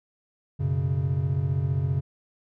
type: chord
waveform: triangle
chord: F# suspended fourth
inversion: none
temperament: equal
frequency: 92.5 / 123.47 / 138.59 Hz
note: F#2 / B2 / C#3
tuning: 0 / 0 / 0 cents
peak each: -26 / -28 / -23 dBFS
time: 0.59-2.01 s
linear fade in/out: 20 ms
effects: none